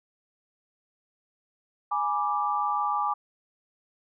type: chord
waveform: sine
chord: G# diminished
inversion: none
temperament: equal with one note detuned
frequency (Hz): 830.6 / 977 / 1174.7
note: G#5 / B5 / D6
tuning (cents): 0 / -19 / 0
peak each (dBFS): -28 / -32 / -27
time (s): 1.91-3.14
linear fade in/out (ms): 10
effects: none